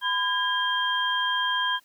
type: tone cluster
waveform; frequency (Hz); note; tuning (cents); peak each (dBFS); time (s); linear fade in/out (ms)
sine; 1009 / 1627 / 3197; B5 / G#6 / G7; +37 / -36 / +33; -27; 0.01-1.8; 50
effects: white hiss -62 dBFS RMS until 1.84 s